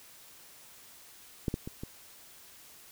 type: clicks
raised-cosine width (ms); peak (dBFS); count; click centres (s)
3; -16 / -18 / -25 / -25; 4; 1.482 / 1.541 / 1.675 / 1.835
effects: white hiss -54 dBFS RMS until 2.91 s